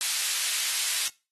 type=high-pass noise; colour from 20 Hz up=pink; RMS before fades=-28 dBFS; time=0.01-1.08 s; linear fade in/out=0 ms; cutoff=2800 Hz; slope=12 dB/octave; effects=noise-tail reverb RT60 0.3 s tail -22 dB re dry + AAC 32 kbps